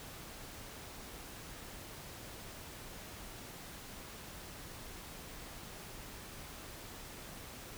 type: silence
effects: pink hiss -49 dBFS RMS until 7.77 s